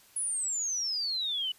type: exponential sweep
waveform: sine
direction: down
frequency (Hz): 10370 to 2935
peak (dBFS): -29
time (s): 0.16-1.52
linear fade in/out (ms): 5
effects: white hiss -59 dBFS RMS until 1.58 s + resampled to 32000 Hz